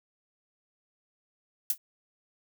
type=noise with exponential decay; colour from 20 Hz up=violet; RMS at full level=-21 dBFS; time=1.7-1.78 s; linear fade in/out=2 ms; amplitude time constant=16 ms; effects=none